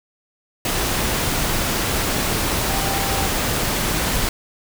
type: tone in noise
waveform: sine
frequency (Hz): 784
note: G5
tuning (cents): 0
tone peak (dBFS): -27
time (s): 2.69-3.26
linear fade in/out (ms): 2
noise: pink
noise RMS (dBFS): -21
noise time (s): 0.65-4.29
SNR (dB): -9
effects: none